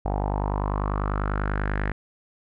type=tone with low-pass filter sweep; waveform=sawtooth; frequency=50.1 Hz; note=G1; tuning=38 cents sharp; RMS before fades=-26 dBFS; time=0.05-1.92 s; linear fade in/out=5 ms; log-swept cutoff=780 to 1800 Hz; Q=4.6; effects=none